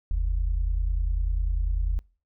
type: tone pair together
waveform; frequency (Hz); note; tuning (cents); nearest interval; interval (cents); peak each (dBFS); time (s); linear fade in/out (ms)
sine; 44.12 / 74.2; F1 / D2; +18 / +18; major sixth; 900; -22 / -29; 0.11-1.99; 0
effects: noise-tail reverb RT60 0.4 s tail -26 dB re dry + tanh soft clip ceiling -16 dBFS